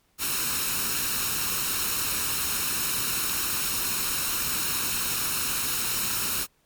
white noise with comb filter, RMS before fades -27 dBFS, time 0.18-6.47 s, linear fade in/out 50 ms, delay 0.74 ms, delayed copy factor +0.6, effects pink hiss -67 dBFS RMS until 6.65 s + MP3 96 kbps

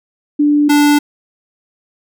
sine / square tone pair in turn, 293.7 / 292.6 Hz, D4 / D4, 0 / -6 cents, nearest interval unison, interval 6 cents, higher first, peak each -8 / -8 dBFS, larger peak neither, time 0.39-0.69 / 0.69-0.99 s, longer neither, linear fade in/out 10 ms, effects none

